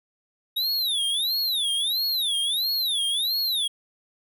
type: tone with vibrato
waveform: square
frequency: 3729 Hz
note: A#7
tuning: in tune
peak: -23 dBFS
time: 0.56-3.68 s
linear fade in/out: 10 ms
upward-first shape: sine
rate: 1.5 Hz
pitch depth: 260 cents each way
effects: none